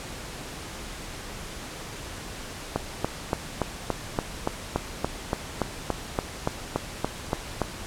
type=click train; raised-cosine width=1 ms; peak=-9 dBFS; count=18; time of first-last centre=2.76-7.617 s; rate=3.5 Hz; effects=pink hiss -38 dBFS RMS until 7.86 s + low-pass 10000 Hz 12 dB/octave